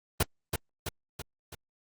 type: noise with echo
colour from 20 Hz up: pink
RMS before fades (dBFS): -24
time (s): 0.2-0.23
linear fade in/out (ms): 5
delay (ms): 330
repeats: 4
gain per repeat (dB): -5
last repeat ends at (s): 1.55
effects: Opus 32 kbps